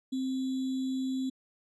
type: tone with sample-and-hold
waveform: sine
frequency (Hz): 261.6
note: C4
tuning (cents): 0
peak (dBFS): -29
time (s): 0.12-1.3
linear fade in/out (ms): 10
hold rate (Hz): 3675
effects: low-pass 8000 Hz 12 dB/octave